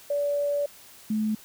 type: tone pair in turn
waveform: sine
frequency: 576 / 215.8 Hz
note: D5 / A3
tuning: -34 / -33 cents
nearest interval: octave + perfect fourth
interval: 1699 cents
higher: first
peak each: -23 dBFS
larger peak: neither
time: 0.1-0.66 / 1.1-1.35 s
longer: first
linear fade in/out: 5 ms
effects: white hiss -50 dBFS RMS until 1.44 s